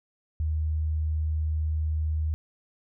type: tone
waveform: sine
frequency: 77.78 Hz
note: D#2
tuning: in tune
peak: -24 dBFS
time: 0.4-2.34 s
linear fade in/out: 0 ms
effects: none

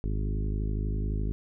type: harmonic tone with a mistuned harmonic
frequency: 51.91 Hz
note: G#1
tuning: in tune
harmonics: 1 / 2 / 3 / 4 / 5 / 6 / 7 / 8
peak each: -28 / -34 / -38 / -40 / -42 / -44 / -45 / -46 dBFS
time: 0.04-1.32 s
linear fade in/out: 0 ms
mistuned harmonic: 1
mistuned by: -54 cents
effects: none

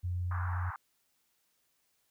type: tone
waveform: sine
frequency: 89.2 Hz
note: F2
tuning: 37 cents sharp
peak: -31 dBFS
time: 0.03-0.71 s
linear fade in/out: 20 ms
type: band-pass noise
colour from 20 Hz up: white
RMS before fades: -42 dBFS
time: 0.31-0.76 s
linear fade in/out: 2 ms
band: 800 to 1600 Hz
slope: 48 dB/octave
effects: white hiss -75 dBFS RMS until 2.1 s

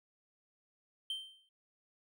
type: tone with exponential decay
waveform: triangle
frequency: 3125 Hz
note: G7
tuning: 6 cents flat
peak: -32 dBFS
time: 1.1-1.49 s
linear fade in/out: 2 ms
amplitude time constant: 84 ms
effects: none

